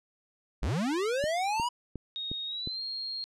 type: linear sweep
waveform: square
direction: up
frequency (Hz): 36.71 to 990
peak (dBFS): -28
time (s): 0.62-1.69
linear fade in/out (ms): 10
type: click train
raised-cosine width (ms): 3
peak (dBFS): -24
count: 5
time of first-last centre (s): 1.24-2.674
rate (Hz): 2.79
type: tone with pitch glide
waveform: sine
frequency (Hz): 3734 to 4240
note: A#7 to C8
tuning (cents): +2 to +22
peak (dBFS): -33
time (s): 2.16-3.24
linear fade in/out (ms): 0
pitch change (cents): +220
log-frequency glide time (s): 2.46-2.82
effects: low-pass 8000 Hz 12 dB/octave